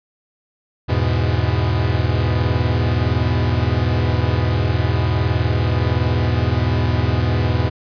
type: chord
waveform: 45% pulse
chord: E major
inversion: none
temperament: equal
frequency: 82.41 / 103.83 / 123.47 Hz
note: E2 / G#2 / B2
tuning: 0 / 0 / 0 cents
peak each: -20 dBFS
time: 0.88-7.7 s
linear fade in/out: 20 ms
effects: resampled to 11025 Hz